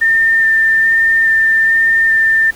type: tone with vibrato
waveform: sine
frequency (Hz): 1800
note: A6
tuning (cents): +39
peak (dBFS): -8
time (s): 0.01-2.51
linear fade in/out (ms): 10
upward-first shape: square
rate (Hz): 1.2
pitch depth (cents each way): 8
effects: pink hiss -38 dBFS RMS until 2.55 s